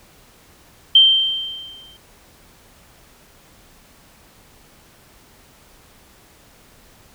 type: tone with exponential decay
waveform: sine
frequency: 3136 Hz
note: G7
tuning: in tune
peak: -5 dBFS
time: 0.95-1.97 s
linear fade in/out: 5 ms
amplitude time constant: 220 ms
effects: pink hiss -50 dBFS RMS until 7.14 s